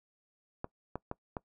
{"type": "clicks", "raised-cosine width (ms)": 1, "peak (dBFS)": -22, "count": 4, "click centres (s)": [0.644, 0.956, 1.114, 1.368], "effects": ["noise-tail reverb RT60 0.1 s tail -22 dB re dry"]}